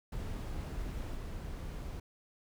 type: noise with level steps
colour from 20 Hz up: brown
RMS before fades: -39 / -41 dBFS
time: 0.12-2 s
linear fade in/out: 5 ms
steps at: 1.15 s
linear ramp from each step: 2 ms
effects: none